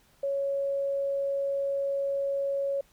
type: tone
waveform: sine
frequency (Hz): 555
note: C#5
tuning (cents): +2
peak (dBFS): -26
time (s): 0.23-2.81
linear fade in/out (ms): 5
effects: pink hiss -63 dBFS RMS until 2.92 s